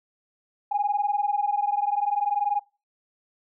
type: tone pair together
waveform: sine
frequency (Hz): 810.2 / 830.6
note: G#5 / G#5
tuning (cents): -43 / 0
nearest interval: unison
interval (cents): 43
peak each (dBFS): -24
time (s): 0.71-2.6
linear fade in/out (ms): 10
effects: noise-tail reverb RT60 0.3 s tail -24 dB re dry + tanh soft clip ceiling -14 dBFS